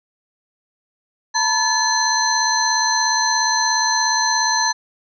sine tone cluster, 896 / 973 / 1728 / 4132 / 6100 Hz, A5 / B5 / A6 / C8 / G8, +31 / -26 / -32 / -22 / -48 cents, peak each -22 dBFS, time 1.34-4.73 s, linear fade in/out 20 ms, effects none

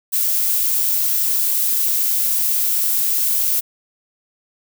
violet noise, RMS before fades -18 dBFS, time 0.12-3.61 s, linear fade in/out 20 ms, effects none

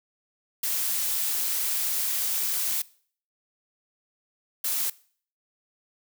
blue noise bursts at uneven times, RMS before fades -27 dBFS, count 2, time 0.63-2.82 / 4.64-4.9 s, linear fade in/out 5 ms, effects noise-tail reverb RT60 0.5 s tail -21 dB re dry

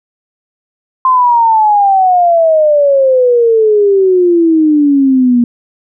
sine exponential sweep, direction down, 1047 to 237 Hz, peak -5 dBFS, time 1.05-5.44 s, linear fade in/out 2 ms, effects none

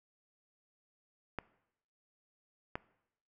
clicks, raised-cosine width 0.5 ms, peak -21 dBFS, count 2, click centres 1.387 / 2.755 s, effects noise-tail reverb RT60 0.8 s tail -20 dB re dry

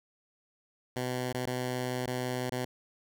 10% pulse tone with dropouts, 126 Hz, B2, 35 cents sharp, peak -23 dBFS, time 0.96-2.65 s, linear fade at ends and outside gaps 5 ms, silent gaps 1.327-1.345 / 1.458-1.47 / 2.063-2.075 / 2.497-2.52 s, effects none

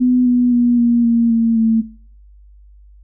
sine tone with pitch steps, 250 / 245.6 / 241.2 / 236.9 / 232.7 / 228.6 / 224.5 Hz, B3 / B3 / B3 / A#3 / A#3 / A#3 / A3, +21 / -9 / -41 / +28 / -3 / -34 / +35 cents, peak -10 dBFS, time 0-1.82 s, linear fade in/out 20 ms, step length 260 ms, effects noise-tail reverb RT60 0.5 s tail -20 dB re dry + added 50 Hz sine -41 dBFS peak until 3.03 s

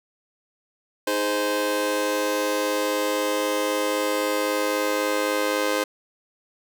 sawtooth chord, Ab major, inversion second, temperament just, 311.5 / 415.3 / 519.1 Hz, Eb4 / Ab4 / C5, +2 / 0 / -14 cents, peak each -24 / -25 / -20 dBFS, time 1.07-5.84 s, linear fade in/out 5 ms, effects none

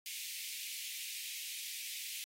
pink high-pass noise, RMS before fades -44 dBFS, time 0.06-2.24 s, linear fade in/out 0 ms, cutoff 2200 Hz, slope 48 dB/octave, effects AAC 48 kbps

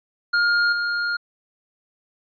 square tone with level steps, 1415 Hz, F6, 22 cents sharp, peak -17 / -22 dBFS, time 0.33-1.17 s, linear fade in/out 10 ms, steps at 0.72 s, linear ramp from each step 10 ms, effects resampled to 11025 Hz

